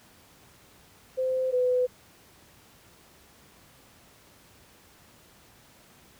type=tone pair in turn; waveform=sine; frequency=517 / 501.1 Hz; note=C5 / B4; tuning=-21 / +25 cents; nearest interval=minor second; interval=54 cents; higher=first; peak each=-24 / -21 dBFS; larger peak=second; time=1.17-1.52 / 1.52-1.87 s; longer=neither; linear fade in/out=20 ms; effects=pink hiss -56 dBFS RMS until 6.19 s + high-pass 60 Hz 12 dB/octave